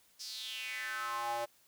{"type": "tone with high-pass filter sweep", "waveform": "square", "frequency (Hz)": 118, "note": "A#2", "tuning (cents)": 22, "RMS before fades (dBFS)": -39, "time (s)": [0.19, 1.46], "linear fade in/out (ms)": 20, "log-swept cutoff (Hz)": [5400, 630], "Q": 5.1, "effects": ["white hiss -67 dBFS RMS until 1.67 s"]}